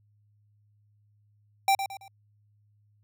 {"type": "tone with echo", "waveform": "square", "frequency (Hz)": 783, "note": "G5", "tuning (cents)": -2, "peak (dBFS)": -20, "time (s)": [1.68, 1.75], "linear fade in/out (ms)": 2, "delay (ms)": 110, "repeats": 3, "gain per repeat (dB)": -9, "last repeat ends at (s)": 2.08, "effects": ["added 104 Hz sine -62 dBFS peak until 3.03 s"]}